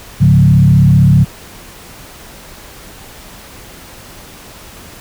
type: tone with frequency modulation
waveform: sine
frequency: 138.59 Hz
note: C#3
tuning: in tune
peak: -4 dBFS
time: 0.2-1.25 s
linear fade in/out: 20 ms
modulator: 35.4 Hz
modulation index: 1.2
effects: pink hiss -35 dBFS RMS until 5 s